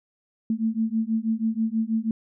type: beating tone pair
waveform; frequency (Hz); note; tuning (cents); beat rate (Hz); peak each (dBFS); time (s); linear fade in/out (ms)
sine; 220 / 226.2; A3 / A3; 0 / +48; 6.2; -25; 0.5-2.11; 2
effects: none